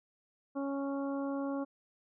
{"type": "harmonic tone", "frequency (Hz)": 277.2, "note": "C#4", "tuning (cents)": 0, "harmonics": [1, 2, 3, 4, 5], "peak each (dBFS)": [-34, -39, -46, -46, -51], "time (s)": [0.55, 1.65], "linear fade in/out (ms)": 20, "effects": []}